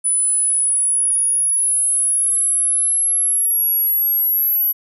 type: exponential sweep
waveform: sine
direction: up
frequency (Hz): 9956 to 11760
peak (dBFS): -14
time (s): 0.04-4.73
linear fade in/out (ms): 20
effects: none